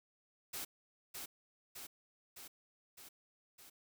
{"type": "noise with echo", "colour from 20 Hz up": "white", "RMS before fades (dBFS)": -43, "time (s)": [0.53, 0.65], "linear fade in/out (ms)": 10, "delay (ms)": 610, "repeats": 5, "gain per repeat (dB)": -3, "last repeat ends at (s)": 3.7, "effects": []}